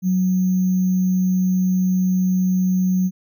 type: tone with sample-and-hold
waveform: sine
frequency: 184.8 Hz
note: F#3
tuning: 2 cents flat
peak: -15 dBFS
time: 0.02-3.11 s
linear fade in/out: 50 ms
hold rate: 6300 Hz
effects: none